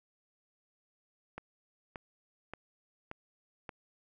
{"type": "click train", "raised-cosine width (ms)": 0.5, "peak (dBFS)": -26, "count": 5, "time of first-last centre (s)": [1.38, 3.692], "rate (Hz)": 1.73, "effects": []}